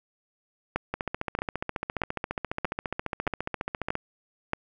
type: two click trains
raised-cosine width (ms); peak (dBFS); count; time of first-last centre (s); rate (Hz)
0.5; -14 / -11; 45 / 7; 0.94-3.954 / 0.76-4.534; 14.6 / 1.59
effects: none